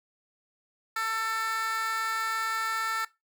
15% pulse tone with high-pass filter, 445.6 Hz, A4, 22 cents sharp, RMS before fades -30 dBFS, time 0.96-3.05 s, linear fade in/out 5 ms, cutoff 1400 Hz, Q 2.4, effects noise-tail reverb RT60 0.2 s tail -19 dB re dry

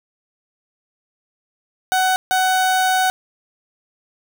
30% pulse tone pair in turn, 748 / 748 Hz, F#5 / F#5, +19 / +19 cents, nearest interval unison, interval 0 cents, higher neither, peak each -12 dBFS, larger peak neither, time 1.92-2.16 / 2.31-3.1 s, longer second, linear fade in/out 0 ms, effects none

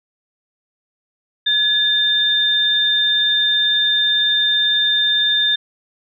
sine tone pair together, 1699 / 3609 Hz, G#6 / A7, +39 / +43 cents, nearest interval octave + minor second, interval 1304 cents, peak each -21 / -14 dBFS, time 1.46-5.56 s, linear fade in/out 10 ms, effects none

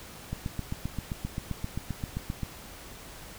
click train, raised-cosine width 5 ms, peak -19 dBFS, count 17, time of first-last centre 0.33-2.432 s, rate 7.61 Hz, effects pink hiss -46 dBFS RMS until 3.38 s

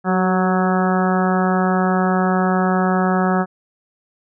harmonic tone with a mistuned harmonic, 185 Hz, F#3, in tune, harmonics 1 / 2 / 3 / 4 / 5 / 6 / 7 / 8 / 9, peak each -17 / -23 / -26 / -22 / -28 / -29 / -25 / -31 / -29 dBFS, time 0.04-3.46 s, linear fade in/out 50 ms, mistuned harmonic 2, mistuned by +26 cents, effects none

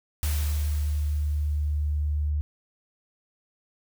sine tone, 74.3 Hz, D2, 21 cents sharp, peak -23 dBFS, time 0.23-2.41 s, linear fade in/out 0 ms
white noise with exponential decay, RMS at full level -34 dBFS, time 0.23-2.3 s, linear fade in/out 0 ms, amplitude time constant 450 ms
effects none

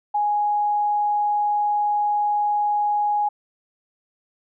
sine tone, 830.6 Hz, G#5, in tune, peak -18 dBFS, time 0.14-3.29 s, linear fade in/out 10 ms, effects none

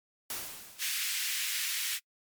white noise with exponential decay, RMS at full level -35 dBFS, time 0.3-1.32 s, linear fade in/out 2 ms, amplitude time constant 220 ms
pink high-pass noise, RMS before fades -33 dBFS, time 0.78-2 s, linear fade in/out 50 ms, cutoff 1900 Hz, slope 24 dB/octave
effects noise-tail reverb RT60 0.1 s tail -26 dB re dry + MP3 96 kbps

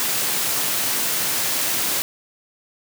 white high-pass noise, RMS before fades -22 dBFS, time 0-2.02 s, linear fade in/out 0 ms, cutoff 100 Hz, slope 48 dB/octave, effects none

